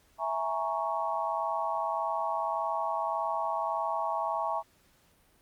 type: chord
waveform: sine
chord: A# half-diminished seventh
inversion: second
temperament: equal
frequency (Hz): 659.3 / 830.6 / 932.3 / 1108.7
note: E5 / G#5 / A#5 / C#6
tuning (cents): 0 / 0 / 0 / 0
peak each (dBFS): -34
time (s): 0.18-4.63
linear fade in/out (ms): 50
effects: pink hiss -65 dBFS RMS until 5.41 s + Opus 48 kbps